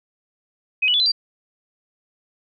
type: tone with pitch steps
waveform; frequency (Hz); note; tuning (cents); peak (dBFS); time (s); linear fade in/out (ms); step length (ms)
sine; 2524 / 2950 / 3448 / 4030 / 4710; D#7 / F#7 / A7 / B7 / D8; +24 / -6 / -36 / +34 / +4; -15; 0.82-1.12; 10; 60
effects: none